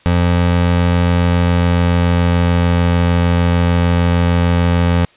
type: tone with pitch glide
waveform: 25% pulse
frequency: 87.31 to 86.61 Hz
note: F2 to F2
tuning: 0 to -14 cents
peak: -7 dBFS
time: 0.06-5.05 s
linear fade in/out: 0 ms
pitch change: -14 cents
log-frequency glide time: 1.18-2.83 s
effects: white hiss -49 dBFS RMS until 5.16 s + resampled to 8000 Hz